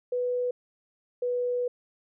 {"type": "tone pair in turn", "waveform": "sine", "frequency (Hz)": [493.9, 491.3], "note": ["B4", "B4"], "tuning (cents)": [0, -9], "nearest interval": "unison", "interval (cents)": 9, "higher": "first", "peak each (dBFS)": -25, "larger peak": "neither", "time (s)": [[0.12, 0.51], [1.22, 1.68]], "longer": "second", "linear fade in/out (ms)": 5, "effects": []}